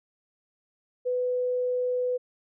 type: tone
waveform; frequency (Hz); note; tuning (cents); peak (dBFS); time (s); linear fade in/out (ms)
sine; 498.4; B4; +16; -24; 1.05-2.18; 20
effects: none